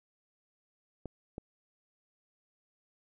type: clicks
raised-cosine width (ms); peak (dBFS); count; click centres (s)
2; -26; 2; 1.057 / 1.381
effects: none